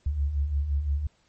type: beating tone pair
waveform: sine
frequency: 66.9 / 72.7 Hz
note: C2 / D2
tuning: +39 / -17 cents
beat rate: 5.8 Hz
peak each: -32 / -24 dBFS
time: 0.06-1.07 s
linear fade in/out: 5 ms
effects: pink hiss -66 dBFS RMS until 1.28 s + MP3 32 kbps